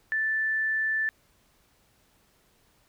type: tone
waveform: sine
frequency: 1760 Hz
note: A6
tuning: in tune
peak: -24 dBFS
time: 0.12-1.09 s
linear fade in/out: 0 ms
effects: pink hiss -65 dBFS RMS until 2.88 s